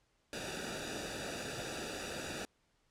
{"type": "noise with comb filter", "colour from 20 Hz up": "pink", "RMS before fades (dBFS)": -41, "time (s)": [0.33, 2.45], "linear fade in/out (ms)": 0, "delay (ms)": 0.94, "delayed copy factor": -0.85, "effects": ["pink hiss -75 dBFS RMS until 2.9 s", "low-pass 8000 Hz 12 dB/octave"]}